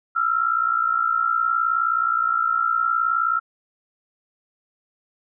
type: tone pair together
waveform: sine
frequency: 1318.5 / 1377.8 Hz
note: E6 / F6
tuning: 0 / -24 cents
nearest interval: minor second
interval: 76 cents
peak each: -21 dBFS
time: 0.15-3.4 s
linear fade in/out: 20 ms
effects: none